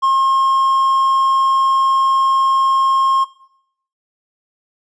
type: tone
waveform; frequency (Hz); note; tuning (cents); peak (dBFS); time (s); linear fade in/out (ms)
triangle; 1072; C6; +42; -9; 0.02-3.25; 20
effects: noise-tail reverb RT60 0.7 s tail -18 dB re dry + resampled to 22050 Hz